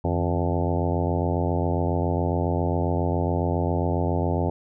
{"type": "harmonic tone with a mistuned harmonic", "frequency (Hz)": 87.31, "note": "F2", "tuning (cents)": 0, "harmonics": [1, 2, 3, 4, 5, 6, 7, 8, 9, 10], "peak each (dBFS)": [-25, -28, -30, -31, -32, -33, -33, -34, -35, -35], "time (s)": [0.04, 4.5], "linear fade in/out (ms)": 5, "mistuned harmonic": 2, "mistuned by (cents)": -140, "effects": []}